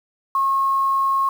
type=tone; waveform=sine; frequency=1085 Hz; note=C#6; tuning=37 cents flat; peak=-16 dBFS; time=0.35-1.29 s; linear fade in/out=2 ms; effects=7-bit